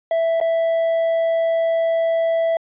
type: tone with dropouts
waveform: triangle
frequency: 660 Hz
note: E5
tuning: 2 cents sharp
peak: -14 dBFS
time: 0.11-2.57 s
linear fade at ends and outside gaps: 2 ms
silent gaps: 0.402-0.412 s
effects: resampled to 8000 Hz